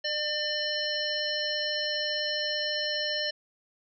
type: harmonic tone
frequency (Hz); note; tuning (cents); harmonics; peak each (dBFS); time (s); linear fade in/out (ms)
599; D5; +34; 1 / 3 / 5 / 7 / 9; -34 / -34 / -34 / -34 / -34; 0.04-3.31; 10
effects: none